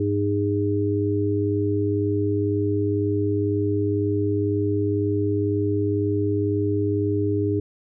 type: harmonic tone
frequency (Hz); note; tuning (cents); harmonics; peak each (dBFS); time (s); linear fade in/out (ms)
102; G#2; -31; 1 / 3 / 4; -24 / -24 / -24; 0-7.6; 5
effects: none